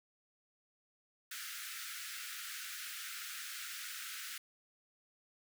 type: high-pass noise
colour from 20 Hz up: pink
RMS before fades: -45 dBFS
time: 1.31-4.38 s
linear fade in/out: 5 ms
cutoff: 1300 Hz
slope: 96 dB/octave
effects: none